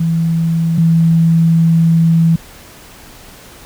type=tone pair in turn; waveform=sine; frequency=164.81 / 164.81 Hz; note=E3 / E3; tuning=0 / 0 cents; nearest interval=unison; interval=0 cents; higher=neither; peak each=-11 / -7 dBFS; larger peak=second; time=0-0.78 / 0.78-2.36 s; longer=second; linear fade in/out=5 ms; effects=pink hiss -38 dBFS RMS until 3.65 s